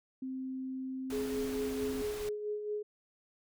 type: tone with pitch glide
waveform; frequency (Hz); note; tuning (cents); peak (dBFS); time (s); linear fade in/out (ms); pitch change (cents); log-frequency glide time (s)
sine; 261.3 to 263; C4 to C4; -2 to +9; -36; 0.22-2.02; 5; +11; 0.63-1.89
type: band-stop noise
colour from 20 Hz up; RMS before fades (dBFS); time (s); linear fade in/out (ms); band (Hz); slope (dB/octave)
pink; -45; 1.1-2.29; 2; 120 to 190; 96
type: tone with tremolo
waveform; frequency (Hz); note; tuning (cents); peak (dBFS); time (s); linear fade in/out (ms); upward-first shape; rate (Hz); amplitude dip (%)
sine; 419.6; G#4; +18; -32; 1.12-2.83; 10; sine; 4.5; 50
effects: none